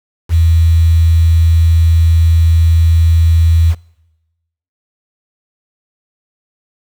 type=tone with quantisation; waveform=sine; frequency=82.41 Hz; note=E2; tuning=in tune; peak=-6 dBFS; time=0.29-3.75 s; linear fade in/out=50 ms; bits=5; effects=noise-tail reverb RT60 1.0 s tail -23 dB re dry